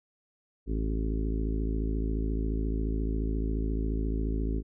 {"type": "harmonic tone", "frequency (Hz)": 54.3, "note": "A1", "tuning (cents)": -22, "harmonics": [1, 2, 3, 4, 5, 6, 7, 8], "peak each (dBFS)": [-28, -40, -39, -40, -36, -43, -40, -45], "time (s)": [0.66, 4.63], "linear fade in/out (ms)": 50, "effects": []}